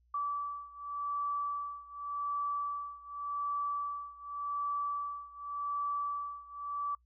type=beating tone pair; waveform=sine; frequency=1155 / 1155.87 Hz; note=D6 / D6; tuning=-29 / -28 cents; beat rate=0.87 Hz; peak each=-36 / -38 dBFS; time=0.14-6.95 s; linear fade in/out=5 ms; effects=noise-tail reverb RT60 0.1 s tail -25 dB re dry + added 60 Hz sine -66 dBFS peak until 7.05 s